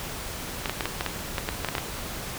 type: clicks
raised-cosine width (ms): 0.3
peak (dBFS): -10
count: 12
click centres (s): 0.658 / 0.696 / 0.808 / 0.856 / 1.009 / 1.063 / 1.382 / 1.489 / 1.647 / 1.687 / 1.752 / 1.782
effects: pink hiss -35 dBFS RMS until 2.38 s